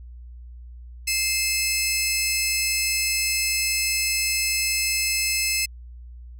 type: tone pair together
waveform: 15% pulse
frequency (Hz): 2093 / 2610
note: C7 / E7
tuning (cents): 0 / -18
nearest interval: major third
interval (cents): 382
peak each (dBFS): -22 / -15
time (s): 1.07-5.66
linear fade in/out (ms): 10
effects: added 60 Hz sine -38 dBFS peak until 6.39 s